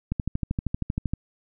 click train, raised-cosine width 5 ms, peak -13 dBFS, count 14, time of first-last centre 0.12-1.136 s, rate 12.8 Hz, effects none

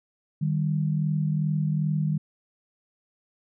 sine tone pair together, 153.5 / 196.03 Hz, D#3 / G3, -23 / 0 cents, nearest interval major third, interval 423 cents, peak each -23 / -29 dBFS, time 0.41-2.18 s, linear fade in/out 10 ms, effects none

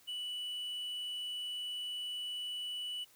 triangle tone, 2960 Hz, F#7, in tune, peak -36 dBFS, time 0.07-3.05 s, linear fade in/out 20 ms, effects white hiss -64 dBFS RMS until 3.15 s

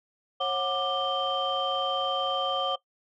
sine tone cluster, 543 / 735 / 1184 / 3130 Hz, C#5 / F#5 / D6 / G7, -36 / -12 / +14 / -3 cents, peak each -30 dBFS, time 0.4-2.76 s, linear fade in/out 10 ms, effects noise-tail reverb RT60 0.1 s tail -20 dB re dry + tanh soft clip ceiling -17 dBFS

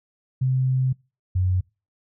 sine tone pair in turn, 130 / 91.92 Hz, C3 / F#2, -11 / -11 cents, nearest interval tritone, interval 600 cents, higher first, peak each -18 dBFS, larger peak neither, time 0.41-0.93 / 1.35-1.61 s, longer first, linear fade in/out 10 ms, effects noise-tail reverb RT60 0.3 s tail -25 dB re dry

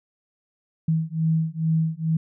sine beating tone pair, 159.7 / 162 Hz, D#3 / E3, +45 / -30 cents, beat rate 2.3 Hz, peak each -23 dBFS, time 0.88-2.17 s, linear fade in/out 5 ms, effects none

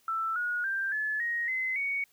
sine tone with pitch steps, 1328 / 1448.2 / 1579.3 / 1722.2 / 1878.1 / 2048 / 2233 Hz, E6 / F#6 / G6 / A6 / A#6 / C7 / C#7, +12 / -38 / +12 / -38 / +12 / -38 / +12 cents, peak -28 dBFS, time 0.08-2.04 s, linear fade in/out 2 ms, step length 280 ms, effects white hiss -66 dBFS RMS until 2.12 s

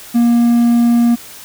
triangle tone, 236.5 Hz, A#3, 25 cents sharp, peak -6 dBFS, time 0.14-1.16 s, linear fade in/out 20 ms, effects white hiss -35 dBFS RMS until 1.44 s

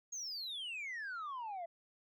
sine exponential sweep, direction down, 6650 to 659.3 Hz, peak -38 dBFS, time 0.12-1.66 s, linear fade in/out 10 ms, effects tanh soft clip ceiling -39 dBFS

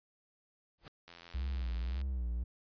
pink noise with exponential growth, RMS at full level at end -45 dBFS, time 0.78-0.88 s, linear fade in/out 1 ms, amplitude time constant 21 ms
click train, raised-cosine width 0.2 ms, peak -34 dBFS, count 81, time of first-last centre 1.08-2.015 s, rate 85.6 Hz
triangle tone with vibrato, 62.6 Hz, B1, 24 cents sharp, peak -31 dBFS, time 1.34-2.44 s, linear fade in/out 10 ms, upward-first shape sine, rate 1.8 Hz, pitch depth 120 cents each way
effects resampled to 11025 Hz

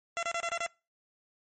15% pulse tone bursts, 679 Hz, F5, 49 cents flat, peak -24 dBFS, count 6, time 0.17-0.663 s, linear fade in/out 0 ms, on 58 ms, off 29 ms, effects noise-tail reverb RT60 0.3 s tail -24 dB re dry + MP3 32 kbps

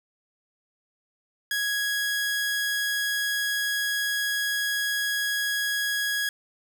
sawtooth tone, 1661.2 Hz, G#6, in tune, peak -21 dBFS, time 1.51-6.29 s, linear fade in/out 2 ms, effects none

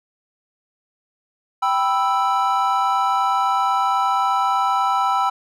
triangle chord, E minor, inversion first, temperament equal, 784 / 987.8 / 1318.5 Hz, G5 / B5 / E6, 0 / 0 / 0 cents, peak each -19 dBFS, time 1.62-5.3 s, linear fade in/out 10 ms, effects none

